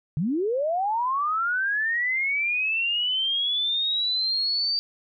sine linear sweep, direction up, 134.1 to 4655 Hz, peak -22 dBFS, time 0.17-4.79 s, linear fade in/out 0 ms, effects none

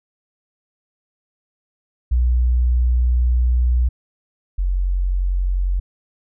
sine tone pair in turn, 61 / 45.64 Hz, B1 / F#1, -21 / -23 cents, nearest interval perfect fourth, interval 502 cents, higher first, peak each -13 / -16 dBFS, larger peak first, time 2.11-3.89 / 4.58-5.8 s, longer first, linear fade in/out 10 ms, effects none

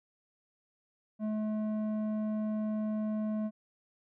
square tone with low-pass filter, 214.7 Hz, A3, 42 cents flat, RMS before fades -33 dBFS, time 1.19-3.51 s, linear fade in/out 50 ms, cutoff 650 Hz, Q 0.87, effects none

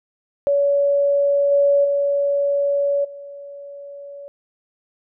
sine tone with level steps, 566 Hz, C#5, 36 cents sharp, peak -14 / -12 / -16 / -33 dBFS, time 0.47-4.28 s, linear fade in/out 0 ms, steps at 1.51 / 1.84 / 3.04 s, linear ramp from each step 10 ms, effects none

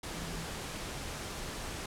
sine tone in noise, 164.81 Hz, E3, in tune, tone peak -42 dBFS, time 0.14-0.47 s, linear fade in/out 5 ms, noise pink, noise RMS -40 dBFS, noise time 0.03-1.86 s, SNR -5 dB, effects low-pass 10000 Hz 12 dB/octave

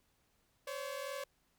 sawtooth tone pair together, 523.3 / 565.8 Hz, C5 / C#5, 0 / +35 cents, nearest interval minor second, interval 135 cents, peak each -40 / -38 dBFS, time 0.67-1.24 s, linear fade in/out 5 ms, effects pink hiss -75 dBFS RMS until 1.58 s

